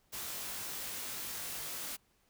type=noise with comb filter; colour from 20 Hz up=white; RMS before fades=-41 dBFS; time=0.12-1.97 s; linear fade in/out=20 ms; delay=20 ms; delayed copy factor=+0.7; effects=pink hiss -72 dBFS RMS until 2.29 s